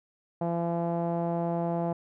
sawtooth tone with low-pass filter, 169.8 Hz, F3, 48 cents flat, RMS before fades -29 dBFS, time 0.41-1.93 s, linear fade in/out 5 ms, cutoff 740 Hz, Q 3.5, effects none

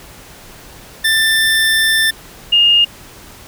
25% pulse / sine tone pair in turn, 1779 / 2836 Hz, A6 / F7, +19 / +26 cents, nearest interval minor sixth, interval 807 cents, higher second, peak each -7 dBFS, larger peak neither, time 1.04-2.11 / 2.52-2.85 s, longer first, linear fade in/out 10 ms, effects pink hiss -38 dBFS RMS until 3.47 s

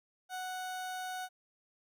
30% pulse tone, 740 Hz, F#5, in tune, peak -35 dBFS, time 0.29-1.29 s, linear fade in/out 50 ms, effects none

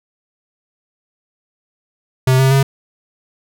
square tone with pitch steps, 130 / 133.12 / 136.31 Hz, C3 / C3 / C#3, -11 / +30 / -29 cents, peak -10 dBFS, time 2.27-2.63 s, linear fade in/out 5 ms, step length 120 ms, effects none

